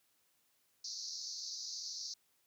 pink band-pass noise, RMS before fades -44 dBFS, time 0.84-2.14 s, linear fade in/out 5 ms, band 4200 to 6300 Hz, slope 96 dB/octave, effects white hiss -75 dBFS RMS until 2.46 s + high-pass 60 Hz 12 dB/octave

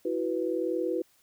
sine chord, E suspended second, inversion none, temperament equal, 329.6 / 370 / 493.9 Hz, E4 / F#4 / B4, 0 / 0 / 0 cents, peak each -31 dBFS, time 0.05-1.02 s, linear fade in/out 5 ms, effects white hiss -65 dBFS RMS until 1.22 s

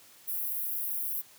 white high-pass noise, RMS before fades -33 dBFS, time 0.27-1.22 s, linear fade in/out 20 ms, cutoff 11000 Hz, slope 48 dB/octave, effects white hiss -56 dBFS RMS until 1.38 s + high-pass 80 Hz 12 dB/octave

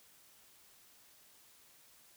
silence, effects white hiss -63 dBFS RMS until 2.16 s

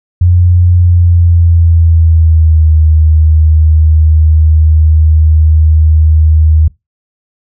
sine tone with pitch glide, 88.3 to 78.21 Hz, F2 to D#2, +20 to +10 cents, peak -3 dBFS, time 0.21-6.68 s, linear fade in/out 5 ms, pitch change -210 cents, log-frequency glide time 0.77-2.73 s, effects noise-tail reverb RT60 0.2 s tail -22 dB re dry

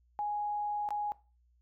sine tone with dropouts, 830.6 Hz, G#5, in tune, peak -31 dBFS, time 0.19-1.12 s, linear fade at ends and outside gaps 0 ms, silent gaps 0.889-0.906 s, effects noise-tail reverb RT60 0.3 s tail -18 dB re dry + added 60 Hz sine -65 dBFS peak until 1.61 s

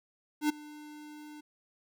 square tone with ADSR envelope, 299.8 Hz, D4, 36 cents sharp, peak -24 dBFS, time 0.41-1.41 s, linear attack 84 ms, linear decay 11 ms, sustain -22 dB, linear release 10 ms, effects none

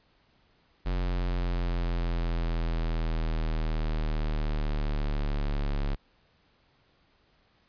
square exponential sweep, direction down, 45.27 to 35.19 Hz, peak -27 dBFS, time 0.85-5.96 s, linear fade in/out 20 ms, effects pink hiss -66 dBFS RMS until 7.68 s + resampled to 11025 Hz

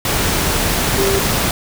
sine tone in noise, 392 Hz, G4, in tune, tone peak -16 dBFS, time 0.98-1.19 s, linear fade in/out 2 ms, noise pink, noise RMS -17 dBFS, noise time 0.05-1.51 s, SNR -2 dB, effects none

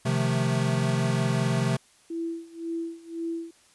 square chord, F dominant seventh, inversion second, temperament equal, 130.81 / 155.56 / 174.61 / 220 Hz, C3 / Eb3 / F3 / A3, 0 / 0 / 0 / 0 cents, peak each -26 / -31 / -31 / -31 dBFS, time 0.05-1.77 s, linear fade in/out 10 ms
sine tone with tremolo, 332.5 Hz, E4, 15 cents sharp, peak -27 dBFS, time 2.1-3.51 s, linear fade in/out 5 ms, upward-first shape sine, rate 1.9 Hz, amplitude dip 90%
effects white hiss -59 dBFS RMS until 3.74 s + resampled to 24000 Hz

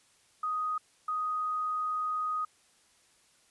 sine tone bursts at uneven times, 1248 Hz, D#6, 5 cents sharp, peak -29 dBFS, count 2, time 0.43-0.78 / 1.08-2.45 s, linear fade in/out 5 ms, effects white hiss -65 dBFS RMS until 3.5 s + resampled to 24000 Hz

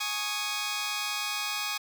10% pulse chord, Ab suspended fourth, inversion none, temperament just, 830.6 / 1107.5 / 1245.9 Hz, Ab5 / Db6 / Eb6, 0 / -2 / +2 cents, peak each -27 dBFS, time 0-1.78 s, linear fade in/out 10 ms, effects none

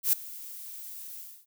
violet noise with ADSR envelope, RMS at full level -21 dBFS, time 0.03-1.46 s, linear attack 100 ms, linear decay 4 ms, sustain -21 dB, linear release 280 ms, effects none

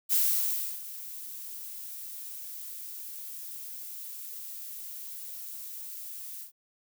violet noise with ADSR envelope, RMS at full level -24 dBFS, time 0.09-6.52 s, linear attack 37 ms, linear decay 660 ms, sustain -17 dB, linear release 110 ms, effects none

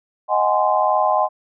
sine chord, Ab dominant seventh, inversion second, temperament just, 623 / 747.5 / 830.6 / 1038.3 Hz, Eb5 / Gb5 / Ab5 / C6, +2 / +17 / 0 / -14 cents, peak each -20 dBFS, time 0.28-1.29 s, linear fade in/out 50 ms, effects none

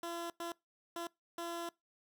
15% pulse tone bursts at uneven times, 340 Hz, F4, 46 cents flat, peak -33 dBFS, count 4, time 0.03-0.3 / 0.4-0.52 / 0.96-1.07 / 1.38-1.69 s, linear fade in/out 2 ms, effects noise-tail reverb RT60 0.2 s tail -23 dB re dry

